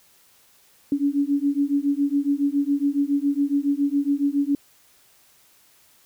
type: beating tone pair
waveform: sine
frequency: 280 / 287.2 Hz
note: C#4 / D4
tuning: +18 / -39 cents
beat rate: 7.2 Hz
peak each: -22 dBFS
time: 0.92-4.55 s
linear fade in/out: 2 ms
effects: white hiss -57 dBFS RMS until 6.05 s